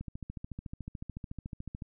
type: click train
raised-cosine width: 5 ms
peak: -27 dBFS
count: 26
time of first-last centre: 0.01-1.822 s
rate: 13.8 Hz
effects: none